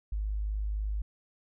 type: tone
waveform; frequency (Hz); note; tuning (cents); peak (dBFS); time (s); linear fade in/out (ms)
sine; 51.8; G#1; -4; -29; 0.12-1.02; 5
effects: none